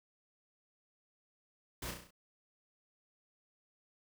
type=noise with echo; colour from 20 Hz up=pink; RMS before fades=-42 dBFS; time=1.82-1.91 s; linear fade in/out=5 ms; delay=33 ms; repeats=6; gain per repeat=-4 dB; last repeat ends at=2.108 s; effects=none